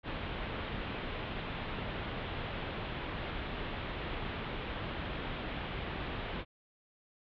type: low-pass noise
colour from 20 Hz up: pink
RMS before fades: -39 dBFS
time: 0.03-6.45 s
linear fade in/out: 50 ms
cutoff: 3600 Hz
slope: 48 dB/octave
effects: none